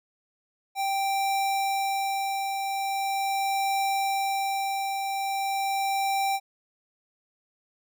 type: tone with tremolo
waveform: square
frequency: 784 Hz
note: G5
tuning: in tune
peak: -24 dBFS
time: 0.75-6.4 s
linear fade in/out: 50 ms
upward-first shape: triangle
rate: 0.41 Hz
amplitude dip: 40%
effects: none